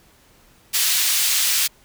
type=high-pass noise; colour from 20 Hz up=pink; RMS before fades=-19 dBFS; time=0.73-1.68 s; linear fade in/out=20 ms; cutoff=3100 Hz; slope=12 dB/octave; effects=pink hiss -54 dBFS RMS until 1.84 s